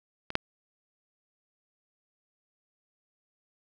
clicks, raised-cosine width 0.3 ms, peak -21 / -7 dBFS, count 2, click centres 0.304 / 0.354 s, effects none

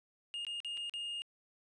triangle tone with dropouts, 2838 Hz, F7, 27 cents sharp, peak -36 dBFS, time 0.34-1.22 s, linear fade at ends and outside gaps 0 ms, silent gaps 0.45-0.467 / 0.603-0.647 / 0.772-0.775 / 0.896-0.938 s, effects resampled to 22050 Hz

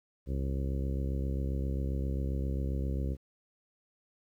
harmonic tone, 67.5 Hz, C#2, 45 cents flat, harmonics 1 / 2 / 3 / 4 / 5 / 6 / 7 / 8, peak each -31 / -37 / -41 / -43 / -45 / -47 / -48 / -49 dBFS, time 0.26-3.17 s, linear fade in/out 50 ms, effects 11-bit

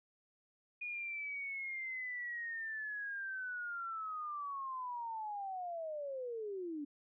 sine linear sweep, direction down, 2457 to 280 Hz, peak -39 dBFS, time 0.81-6.85 s, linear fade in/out 10 ms, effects none

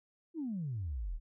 sine exponential sweep, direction down, 349.2 to 34.05 Hz, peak -34 dBFS, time 0.34-1.2 s, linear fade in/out 50 ms, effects tanh soft clip ceiling -30 dBFS

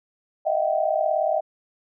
sine tone cluster, 619 / 658 / 715 / 774 Hz, D#5 / E5 / F5 / G5, -9 / -3 / +41 / -22 cents, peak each -23 / -25 / -29 / -26 dBFS, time 0.45-1.41 s, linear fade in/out 20 ms, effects none

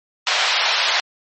white band-pass noise, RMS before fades -19 dBFS, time 0.27-1 s, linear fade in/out 0 ms, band 620 to 4600 Hz, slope 24 dB/octave, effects MP3 32 kbps

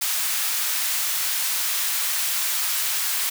white high-pass noise, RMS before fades -24 dBFS, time 0.01-3.3 s, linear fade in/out 10 ms, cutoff 1100 Hz, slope 12 dB/octave, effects none

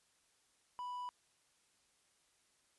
triangle tone, 987.8 Hz, B5, in tune, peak -39 dBFS, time 0.79-1.09 s, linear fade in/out 0 ms, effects white hiss -74 dBFS RMS until 2.78 s + resampled to 24000 Hz

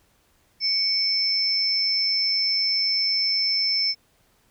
sine tone pair together, 2235 / 5304 Hz, C#7 / E8, +14 / +10 cents, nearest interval octave + minor third, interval 1496 cents, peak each -31 / -20 dBFS, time 0.6-3.95 s, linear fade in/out 50 ms, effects pink hiss -63 dBFS RMS until 4.5 s

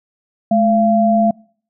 sine tone pair together, 213.9 / 684 Hz, A3 / F5, -49 / -36 cents, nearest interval octave + minor sixth, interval 2013 cents, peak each -13 dBFS, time 0.51-1.31 s, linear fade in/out 5 ms, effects noise-tail reverb RT60 0.5 s tail -25 dB re dry

